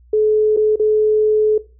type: tone with dropouts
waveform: sine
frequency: 428.8 Hz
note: A4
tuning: 45 cents flat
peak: -11 dBFS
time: 0.13-1.58 s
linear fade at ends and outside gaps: 5 ms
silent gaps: 0.565-0.571 / 0.759-0.796 s
effects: noise-tail reverb RT60 0.3 s tail -17 dB re dry + added 60 Hz sine -45 dBFS peak until 1.79 s